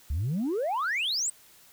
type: exponential sweep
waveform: sine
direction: up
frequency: 64.4 to 8430 Hz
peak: -24 dBFS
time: 0.1-1.3 s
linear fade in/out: 5 ms
effects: tanh soft clip ceiling -24 dBFS + white hiss -56 dBFS RMS until 1.72 s